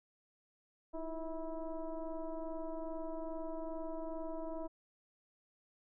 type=tone with frequency modulation; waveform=sine; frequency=317.8 Hz; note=D#4; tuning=37 cents sharp; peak=-38 dBFS; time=0.93-4.68 s; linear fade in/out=20 ms; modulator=329 Hz; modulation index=1.6; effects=none